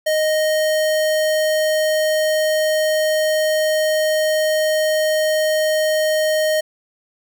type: tone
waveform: square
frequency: 621 Hz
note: D#5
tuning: 3 cents flat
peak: -16 dBFS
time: 0.06-6.61 s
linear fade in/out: 10 ms
effects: none